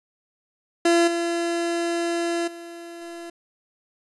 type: tone with level steps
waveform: 30% pulse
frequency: 340 Hz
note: F4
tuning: 46 cents flat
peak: -13 / -20 / -34 / -32 dBFS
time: 0.85-3.3 s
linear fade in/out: 5 ms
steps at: 1.07 / 2.47 / 3.01 s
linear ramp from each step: 10 ms
effects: resampled to 24000 Hz + 9-bit